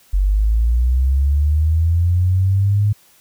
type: linear sweep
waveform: sine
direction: up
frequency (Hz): 46.25 to 105.1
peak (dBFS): -12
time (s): 0.13-2.93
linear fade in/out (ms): 10
effects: white hiss -52 dBFS RMS until 3.2 s